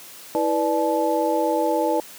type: tone cluster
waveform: sine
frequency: 325.4 / 492.4 / 589 / 865 Hz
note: E4 / B4 / D5 / A5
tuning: -22 / -5 / +5 / -30 cents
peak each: -24 dBFS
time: 0.35-2 s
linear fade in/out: 0 ms
effects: white hiss -42 dBFS RMS until 2.18 s + high-pass 150 Hz 12 dB/octave